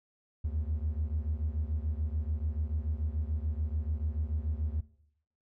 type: beating tone pair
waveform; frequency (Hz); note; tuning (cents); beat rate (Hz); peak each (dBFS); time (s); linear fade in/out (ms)
triangle; 74 / 80.9; D2 / E2; +14 / -32; 6.9; -29 / -32; 0.44-4.81; 10
effects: noise-tail reverb RT60 0.7 s tail -19 dB re dry + tanh soft clip ceiling -21 dBFS